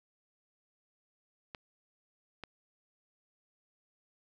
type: clicks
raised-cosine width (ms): 0.3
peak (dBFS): -26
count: 2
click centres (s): 1.548 / 2.437
effects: none